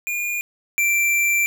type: tone pair in turn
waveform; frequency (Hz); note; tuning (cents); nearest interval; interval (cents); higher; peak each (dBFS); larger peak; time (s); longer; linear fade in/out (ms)
square; 2424 / 2351; D#7 / D7; -46 / +1; minor second; 53; first; -23 / -17; second; 0.07-0.41 / 0.78-1.46; second; 0
effects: none